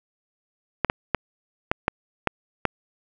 clicks, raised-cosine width 0.5 ms, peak -4 dBFS, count 7, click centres 0.847 / 0.899 / 1.147 / 1.715 / 1.881 / 2.273 / 2.653 s, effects none

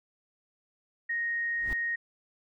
sine tone, 1867 Hz, A#6, 2 cents sharp, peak -28 dBFS, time 1.09-1.96 s, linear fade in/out 10 ms
brown noise with exponential growth, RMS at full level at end -31 dBFS, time 1.55-1.73 s, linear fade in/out 0 ms, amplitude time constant 38 ms
effects none

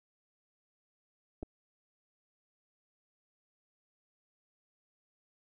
clicks, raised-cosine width 2 ms, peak -28 dBFS, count 2, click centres 1.428 / 1.431 s, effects none

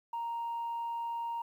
sine tone, 932.3 Hz, A#5, in tune, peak -32 dBFS, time 0.13-1.42 s, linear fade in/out 5 ms, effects tanh soft clip ceiling -31 dBFS + 11-bit

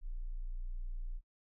sine tone, 29.53 Hz, A#0, 23 cents sharp, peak -37 dBFS, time 0.01-1.21 s, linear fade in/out 50 ms, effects noise-tail reverb RT60 0.1 s tail -18 dB re dry

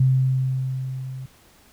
sine tone with level ramp, 130.81 Hz, C3, in tune, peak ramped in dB -13 to -31 dBFS, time 0-1.26 s, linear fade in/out 5 ms, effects pink hiss -54 dBFS RMS until 1.72 s

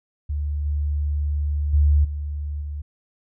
sine tone with level steps, 73.42 Hz, D2, in tune, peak -22 / -20 / -13 / -25 / -27 dBFS, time 0.29-2.82 s, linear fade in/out 10 ms, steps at 0.65 / 1.73 / 2.04 / 2.61 s, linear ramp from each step 10 ms, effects none

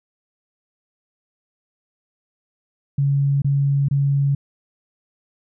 sine tone bursts, 140 Hz, C#3, 18 cents sharp, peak -15 dBFS, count 3, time 2.98-4.35 s, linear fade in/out 5 ms, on 440 ms, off 25 ms, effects none

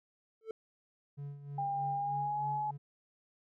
triangle tone with exponential growth, 443.4 Hz, A4, 13 cents sharp, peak -31 dBFS, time 0.41-0.51 s, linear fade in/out 2 ms, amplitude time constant 21 ms
triangle tone with tremolo, 142.4 Hz, C#3, 47 cents sharp, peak -37 dBFS, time 1.17-2.78 s, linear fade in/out 20 ms, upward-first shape sine, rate 3.2 Hz, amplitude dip 65%
sine tone with pitch glide, 800 to 847.6 Hz, G5 to G#5, +35 to +35 cents, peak -32 dBFS, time 1.58-2.71 s, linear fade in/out 5 ms, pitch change +100 cents, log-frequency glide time 1.92-2.47 s
effects none

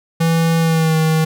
square tone with pitch glide, 164.81 to 158.92 Hz, E3 to D#3, 0 to +37 cents, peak -13 dBFS, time 0.2-1.25 s, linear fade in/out 10 ms, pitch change -63 cents, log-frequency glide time 0.59-0.96 s, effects none

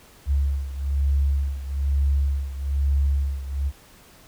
sine beating tone pair, 69.3 / 70.4 Hz, C#2 / C#2, 0 / +27 cents, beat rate 1.1 Hz, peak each -21 / -25 dBFS, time 0.26-3.72 s, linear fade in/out 50 ms, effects pink hiss -51 dBFS RMS until 4.27 s

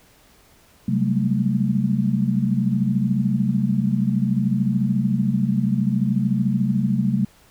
sine tone cluster, 133 / 188.1 / 201.5 / 222.1 Hz, C3 / F#3 / G3 / A3, +29 / +29 / +48 / +16 cents, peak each -23 dBFS, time 0.88-7.25 s, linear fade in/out 5 ms, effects pink hiss -54 dBFS RMS until 7.5 s

